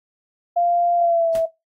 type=tone with pitch glide; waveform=sine; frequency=695 to 656 Hz; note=F5 to E5; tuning=-9 to -9 cents; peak=-15 dBFS; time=0.56-1.46 s; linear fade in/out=10 ms; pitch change=-100 cents; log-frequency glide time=0.96-1.35 s
type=noise with exponential decay; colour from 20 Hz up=pink; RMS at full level=-31 dBFS; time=1.35-1.47 s; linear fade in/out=1 ms; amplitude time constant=24 ms
effects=noise-tail reverb RT60 0.2 s tail -19 dB re dry + AAC 48 kbps